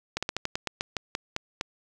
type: slowing click train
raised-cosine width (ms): 0.2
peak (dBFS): -11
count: 12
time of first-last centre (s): 0.17-1.611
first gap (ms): 56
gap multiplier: 1.16
effects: none